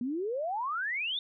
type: exponential sweep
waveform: sine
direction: up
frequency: 233.1 to 3665 Hz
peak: -30 dBFS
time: 0.01-1.19 s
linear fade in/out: 2 ms
effects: none